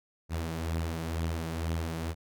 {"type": "beating tone pair", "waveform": "sawtooth", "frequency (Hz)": [80.2, 82.3], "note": ["E2", "E2"], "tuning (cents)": [-47, -2], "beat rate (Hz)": 2.1, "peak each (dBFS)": [-33, -28], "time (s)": [0.29, 2.15], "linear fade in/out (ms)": 50, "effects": []}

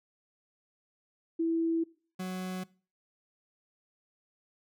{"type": "tone pair in turn", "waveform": ["sine", "40% pulse"], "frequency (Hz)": [329.6, 184.98], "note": ["E4", "F#3"], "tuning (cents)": [0, 0], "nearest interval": "minor seventh", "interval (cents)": 1000, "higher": "first", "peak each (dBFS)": [-26, -33], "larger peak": "first", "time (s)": [[1.39, 1.84], [2.19, 2.64]], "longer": "neither", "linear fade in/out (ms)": 10, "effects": ["noise-tail reverb RT60 0.4 s tail -22 dB re dry"]}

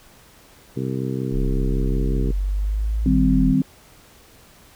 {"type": "harmonic tone", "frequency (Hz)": 65.41, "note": "C2", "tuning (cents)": 0, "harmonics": [2, 3, 4, 5, 6, 7], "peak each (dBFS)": [-26, -29, -29, -32, -31, -35], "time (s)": [0.76, 2.32], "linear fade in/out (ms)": 10}
{"type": "linear two-way sweep", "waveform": "sine", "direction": "up then down", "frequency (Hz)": [34.65, 55.7, 41.38], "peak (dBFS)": -19, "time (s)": [1.31, 3.55], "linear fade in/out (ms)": 50, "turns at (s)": 3.08}
{"type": "chord", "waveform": "sine", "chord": "C minor", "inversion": "first", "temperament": "equal with one note detuned", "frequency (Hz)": [155.56, 196, 260.1], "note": ["Eb3", "G3", "C4"], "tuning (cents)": [0, 0, -10], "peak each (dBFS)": [-21, -21, -17], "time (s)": [3.06, 3.62], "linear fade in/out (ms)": 2}
{"effects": ["pink hiss -50 dBFS RMS until 4.75 s"]}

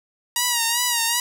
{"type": "tone with vibrato", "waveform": "5% pulse", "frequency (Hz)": 950, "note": "A#5", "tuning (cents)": 33, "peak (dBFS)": -7, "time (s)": [0.36, 1.2], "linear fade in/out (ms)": 2, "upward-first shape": "sine", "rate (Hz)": 2.6, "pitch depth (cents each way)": 64, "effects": []}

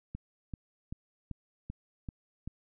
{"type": "click train", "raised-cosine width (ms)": 5, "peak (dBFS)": -26, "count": 7, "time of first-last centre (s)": [0.15, 2.476], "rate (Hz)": 2.58, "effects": []}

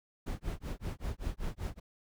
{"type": "noise with tremolo", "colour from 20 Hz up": "brown", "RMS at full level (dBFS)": -34, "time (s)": [0.26, 1.8], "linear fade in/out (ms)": 10, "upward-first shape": "sine", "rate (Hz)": 5.2, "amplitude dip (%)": 100, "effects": []}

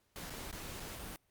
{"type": "noise with dropouts", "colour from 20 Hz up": "pink", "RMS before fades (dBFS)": -45, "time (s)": [0.16, 1.16], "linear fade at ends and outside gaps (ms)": 0, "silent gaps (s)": [[0.298, 0.304], [0.512, 0.527], [0.799, 0.803], [0.99, 0.993]], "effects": ["pink hiss -75 dBFS RMS until 1.3 s", "Opus 48 kbps"]}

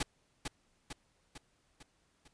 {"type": "noise with echo", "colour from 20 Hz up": "pink", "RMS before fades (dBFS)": -33, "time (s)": [0, 0.03], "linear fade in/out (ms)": 5, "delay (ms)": 450, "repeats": 5, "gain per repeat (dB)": -5, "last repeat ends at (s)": 2.28, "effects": ["pink hiss -73 dBFS RMS until 2.33 s", "resampled to 22050 Hz"]}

